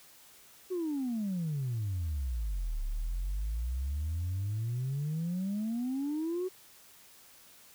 sine exponential two-way sweep, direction down then up, 378.2 to 34.74 to 378.2 Hz, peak -29 dBFS, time 0.7-6.49 s, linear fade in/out 20 ms, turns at 2.82 s, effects tanh soft clip ceiling -28 dBFS + white hiss -57 dBFS RMS until 7.74 s

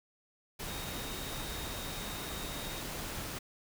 sine tone in noise, 3729 Hz, A#7, in tune, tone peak -47 dBFS, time 0.67-2.81 s, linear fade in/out 10 ms, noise pink, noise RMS -40 dBFS, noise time 0.59-3.39 s, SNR -10 dB, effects none

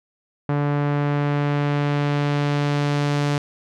sawtooth tone with low-pass filter sweep, 144.9 Hz, D3, 23 cents flat, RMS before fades -21 dBFS, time 0.49-3.38 s, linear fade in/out 2 ms, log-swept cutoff 1500 to 6300 Hz, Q 0.81, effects none

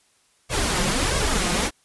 pink noise with flanger, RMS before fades -22 dBFS, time 0.49-1.71 s, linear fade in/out 50 ms, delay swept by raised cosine 1.8 to 5.7 ms, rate 1.5 Hz, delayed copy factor +0.65, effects white hiss -62 dBFS RMS until 1.84 s + resampled to 24000 Hz

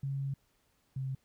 sine tone pair in turn, 137.4 / 132.95 Hz, C#3 / C3, -15 / +28 cents, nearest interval minor second, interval 57 cents, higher first, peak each -32 / -33 dBFS, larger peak first, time 0.03-0.34 / 0.96-1.15 s, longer first, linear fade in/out 5 ms, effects pink hiss -73 dBFS RMS until 1.24 s

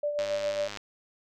sine tone with tremolo, 587.3 Hz, D5, in tune, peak -25 dBFS, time 0.03-0.68 s, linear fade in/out 5 ms, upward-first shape sine, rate 7.3 Hz, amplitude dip 50%
click train, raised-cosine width 0.2 ms, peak -20 dBFS, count 61, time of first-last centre 0.19-0.773 s, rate 103 Hz
effects none

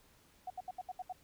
sine tone bursts, 737 Hz, F#5, 7 cents flat, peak -38 dBFS, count 7, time 0.47-1.126 s, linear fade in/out 5 ms, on 32 ms, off 72 ms, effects pink hiss -66 dBFS RMS until 1.23 s

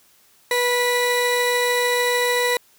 30% pulse tone pair together, 488.4 / 1967 Hz, B4 / B6, -19 / -7 cents, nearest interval 2 octaves, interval 2412 cents, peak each -17 / -19 dBFS, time 0.51-2.57 s, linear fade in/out 2 ms, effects white hiss -56 dBFS RMS until 2.78 s

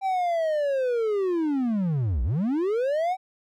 triangle linear two-way sweep, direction down then up, 784 to 53.8 to 768 Hz, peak -20 dBFS, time 0.01-3.17 s, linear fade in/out 50 ms, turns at 2.23 s, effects none

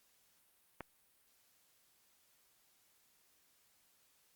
click, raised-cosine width 0.5 ms, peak -27 dBFS, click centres 0.807 s, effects white hiss -72 dBFS RMS until 4.35 s + Opus 48 kbps

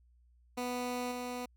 15% pulse tone with level steps, 247.1 Hz, B3, 1 cent sharp, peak -28 / -31 dBFS, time 0.57-1.46 s, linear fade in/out 10 ms, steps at 1.11 s, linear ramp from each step 10 ms, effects added 60 Hz sine -62 dBFS peak until 1.56 s

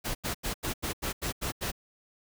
pink noise bursts, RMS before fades -32 dBFS, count 9, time 0.04-1.718 s, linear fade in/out 20 ms, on 110 ms, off 86 ms, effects none

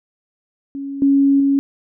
sine tone with level steps, 277.2 Hz, C#4, in tune, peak -24 / -10 / -12 dBFS, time 0.75-1.59 s, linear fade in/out 0 ms, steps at 1.02 / 1.4 s, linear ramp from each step 2 ms, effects none

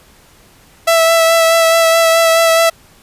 sawtooth tone with vibrato, 659.3 Hz, E5, in tune, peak -4 dBFS, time 0.87-2.7 s, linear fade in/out 10 ms, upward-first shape sine, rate 4.7 Hz, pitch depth 17 cents each way, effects pink hiss -46 dBFS RMS until 3.02 s + resampled to 32000 Hz

